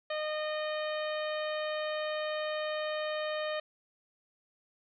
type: harmonic tone with a mistuned harmonic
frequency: 613 Hz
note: D#5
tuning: 26 cents flat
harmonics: 1 / 2 / 3 / 4 / 5 / 6 / 7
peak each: -33 / -41 / -41 / -46 / -45 / -48 / -50 dBFS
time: 0.1-3.6 s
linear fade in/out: 5 ms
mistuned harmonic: 6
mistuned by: +21 cents
effects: none